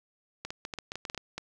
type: clicks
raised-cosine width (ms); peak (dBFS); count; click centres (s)
0.2; -19; 12; 0.45 / 0.505 / 0.651 / 0.738 / 0.787 / 0.919 / 0.956 / 1.052 / 1.099 / 1.147 / 1.177 / 1.38
effects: none